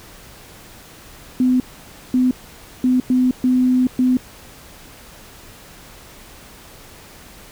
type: tone bursts at uneven times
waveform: sine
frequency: 253.3 Hz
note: B3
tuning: 44 cents sharp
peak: -12 dBFS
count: 6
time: 1.4-1.6 / 2.14-2.31 / 2.84-3 / 3.1-3.31 / 3.44-3.87 / 3.99-4.17 s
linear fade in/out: 2 ms
effects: pink hiss -42 dBFS RMS until 7.51 s